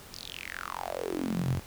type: tone with high-pass filter sweep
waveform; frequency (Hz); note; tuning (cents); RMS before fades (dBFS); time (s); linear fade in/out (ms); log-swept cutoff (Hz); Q
sawtooth; 44.72; F1; +42; -34; 0.13-1.6; 10; 5200 to 98; 6.9
effects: pink hiss -49 dBFS RMS until 1.66 s